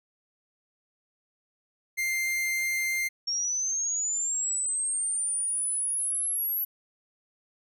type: tone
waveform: 45% pulse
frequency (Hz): 2099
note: C7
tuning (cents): +5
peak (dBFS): -26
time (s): 1.97-3.09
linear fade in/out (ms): 20
type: linear sweep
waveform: sine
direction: up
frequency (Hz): 5500 to 11760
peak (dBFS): -26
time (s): 3.27-6.65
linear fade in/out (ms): 10
effects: none